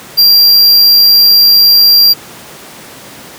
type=tone; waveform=square; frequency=4749 Hz; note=D8; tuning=18 cents sharp; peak=-3 dBFS; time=0.17-2.14 s; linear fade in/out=20 ms; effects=pink hiss -31 dBFS RMS until 3.38 s + high-pass 150 Hz 12 dB/octave